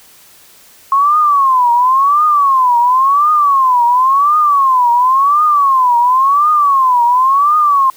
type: tone with vibrato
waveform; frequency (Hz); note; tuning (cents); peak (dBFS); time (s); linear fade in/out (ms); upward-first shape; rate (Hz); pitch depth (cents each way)
sine; 1079; C#6; -47; -7; 0.92-7.9; 2; triangle; 0.94; 240
effects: white hiss -43 dBFS RMS until 7.96 s